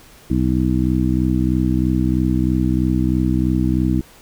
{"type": "harmonic tone", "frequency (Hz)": 63.1, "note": "B1", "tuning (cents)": 38, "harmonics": [1, 2, 3, 4, 5], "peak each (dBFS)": [-21, -21, -21, -21, -21], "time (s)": [0.3, 4.01], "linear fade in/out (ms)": 5, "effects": ["pink hiss -46 dBFS RMS until 4.21 s"]}